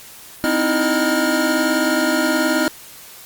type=tone cluster; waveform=square; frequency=257.2 / 307.5 / 326.3 / 615 / 1418 Hz; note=C4 / D#4 / E4 / D#5 / F6; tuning=-30 / -20 / -18 / -20 / +26 cents; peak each=-23 dBFS; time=0.44-2.68 s; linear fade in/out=0 ms; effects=white hiss -40 dBFS RMS until 3.25 s + Opus 48 kbps